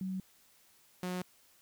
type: tone pair in turn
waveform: sine / sawtooth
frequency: 188.2 / 181.35 Hz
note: F#3 / F#3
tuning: +30 / -34 cents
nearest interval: minor second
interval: 64 cents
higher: first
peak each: -34 / -31 dBFS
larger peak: second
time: 0.01-0.2 / 1.03-1.22 s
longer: neither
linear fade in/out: 2 ms
effects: white hiss -65 dBFS RMS until 1.61 s